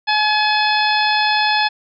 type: harmonic tone with a mistuned harmonic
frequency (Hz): 850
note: G#5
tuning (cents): +40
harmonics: 1 / 2 / 3 / 4 / 5 / 6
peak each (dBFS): -17 / -20 / -22 / -23 / -24 / -25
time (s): 0.07-1.69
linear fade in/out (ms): 20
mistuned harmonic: 4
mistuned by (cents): +21
effects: none